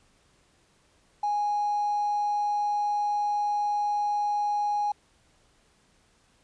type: tone with hard clipping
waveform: triangle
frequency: 828 Hz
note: G#5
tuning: 5 cents flat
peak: -24 dBFS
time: 1.23-4.92 s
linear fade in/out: 5 ms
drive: 3 dB
effects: pink hiss -64 dBFS RMS until 6.43 s + resampled to 22050 Hz